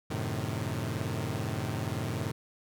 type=chord; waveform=sawtooth; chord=F# diminished seventh; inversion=none; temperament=equal with one note detuned; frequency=92.5 / 110 / 130.81 / 153.87 Hz; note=F#2 / A2 / C3 / Eb3; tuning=0 / 0 / 0 / -19 cents; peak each=-34 / -31 / -33 / -34 dBFS; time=0.1-2.32 s; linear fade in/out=10 ms; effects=none